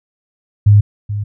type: tone with echo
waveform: sine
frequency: 103.3 Hz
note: G#2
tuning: 9 cents flat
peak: -4 dBFS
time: 0.66-0.81 s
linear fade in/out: 10 ms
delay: 430 ms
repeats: 1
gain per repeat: -13 dB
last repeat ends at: 1.24 s
effects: none